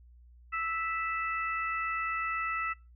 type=harmonic tone; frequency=658 Hz; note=E5; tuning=3 cents flat; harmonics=2 / 3 / 4; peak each=-32 / -36 / -38 dBFS; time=0.52-2.74 s; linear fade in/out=20 ms; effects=noise-tail reverb RT60 0.3 s tail -25 dB re dry + added 60 Hz sine -53 dBFS peak until 2.95 s